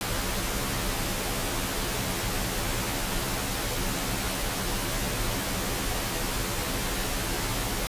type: noise with comb filter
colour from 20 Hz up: pink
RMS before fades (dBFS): -29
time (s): 0.01-7.87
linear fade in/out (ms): 0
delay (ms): 13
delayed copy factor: -0.85
effects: resampled to 32000 Hz